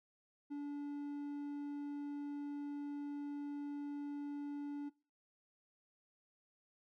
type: tone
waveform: triangle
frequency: 288.3 Hz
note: D4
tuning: 32 cents flat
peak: -38 dBFS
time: 0.5-4.9 s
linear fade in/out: 20 ms
effects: noise-tail reverb RT60 0.3 s tail -20 dB re dry